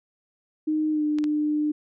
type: tone with pitch glide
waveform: sine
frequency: 308.6 to 300.5 Hz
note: D#4 to D4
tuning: -14 to +40 cents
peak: -21 dBFS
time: 0.67-1.72 s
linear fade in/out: 10 ms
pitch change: -46 cents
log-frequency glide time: 0.91-1.03 s
type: clicks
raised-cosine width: 0.2 ms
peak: -20 dBFS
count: 2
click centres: 1.186 / 1.241 s
effects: none